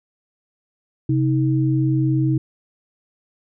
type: tone pair together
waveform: sine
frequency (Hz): 132.34 / 316.3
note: C3 / D#4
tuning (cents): +20 / +29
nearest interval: octave + minor third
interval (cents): 1509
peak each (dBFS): -17 / -20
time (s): 1.09-2.38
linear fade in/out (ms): 5
effects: none